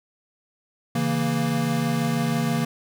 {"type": "chord", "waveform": "square", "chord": "A# diminished", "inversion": "first", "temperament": "equal", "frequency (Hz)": [138.59, 164.81, 233.1], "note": ["C#3", "E3", "A#3"], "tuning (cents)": [0, 0, 0], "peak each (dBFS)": [-28, -27, -25], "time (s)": [0.95, 2.65], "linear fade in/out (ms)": 5, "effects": []}